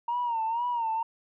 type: tone with vibrato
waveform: sine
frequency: 931 Hz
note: A#5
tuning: 2 cents flat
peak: -25 dBFS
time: 0.08-1.03 s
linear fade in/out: 5 ms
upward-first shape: sine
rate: 2.1 Hz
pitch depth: 87 cents each way
effects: tanh soft clip ceiling -22 dBFS